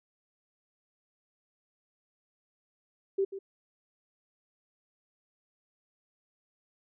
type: tone with echo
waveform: sine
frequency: 390 Hz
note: G4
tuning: 9 cents flat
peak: -24 dBFS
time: 3.18-3.25 s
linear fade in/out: 10 ms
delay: 140 ms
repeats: 1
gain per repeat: -12 dB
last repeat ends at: 3.39 s
effects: none